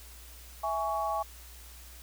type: chord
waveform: sine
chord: C# minor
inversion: first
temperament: equal with one note detuned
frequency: 659.3 / 830.6 / 1121 Hz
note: E5 / G#5 / C#6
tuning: 0 / 0 / +19 cents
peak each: -34 / -32 / -33 dBFS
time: 0.63-1.23 s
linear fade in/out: 10 ms
effects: added 60 Hz sine -49 dBFS peak until 2.02 s + white hiss -52 dBFS RMS until 2.02 s